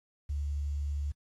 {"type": "tone with quantisation", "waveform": "sine", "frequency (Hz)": 72.2, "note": "D2", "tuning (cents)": -29, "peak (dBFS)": -30, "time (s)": [0.29, 1.12], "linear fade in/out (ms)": 10, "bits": 10, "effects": ["AAC 32 kbps"]}